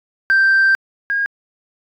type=tone pair in turn; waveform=sine; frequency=1568 / 1628.5 Hz; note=G6 / G#6; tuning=0 / -34 cents; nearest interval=minor second; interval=66 cents; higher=second; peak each=-8 / -15 dBFS; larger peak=first; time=0.3-0.75 / 1.1-1.26 s; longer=first; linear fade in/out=0 ms; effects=tanh soft clip ceiling -8 dBFS